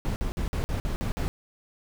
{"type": "noise bursts", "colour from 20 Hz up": "brown", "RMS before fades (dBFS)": -28, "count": 8, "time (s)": [0.05, 1.28], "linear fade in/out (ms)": 0, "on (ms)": 110, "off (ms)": 50, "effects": []}